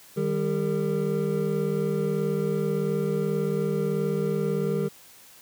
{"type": "tone cluster", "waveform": "triangle", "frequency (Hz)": [154.1, 196.9, 399.5, 457.8], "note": ["D#3", "G3", "G4", "A#4"], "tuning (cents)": [-16, 8, 33, -31], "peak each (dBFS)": -27, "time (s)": [0.16, 4.89], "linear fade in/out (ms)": 20, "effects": ["white hiss -51 dBFS RMS until 5.41 s", "high-pass 60 Hz 12 dB/octave"]}